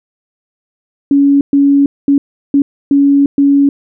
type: tone bursts at uneven times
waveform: sine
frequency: 280.9 Hz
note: C#4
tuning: 23 cents sharp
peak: -5 dBFS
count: 6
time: 1.11-1.41 / 1.53-1.86 / 2.08-2.18 / 2.54-2.62 / 2.91-3.26 / 3.38-3.69 s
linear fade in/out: 2 ms
effects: none